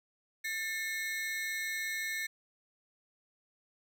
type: ring-modulated tone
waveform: 40% pulse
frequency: 1975.5 Hz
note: B6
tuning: in tune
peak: -30 dBFS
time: 0.44-2.27 s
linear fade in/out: 10 ms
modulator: 192 Hz
effects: 12-bit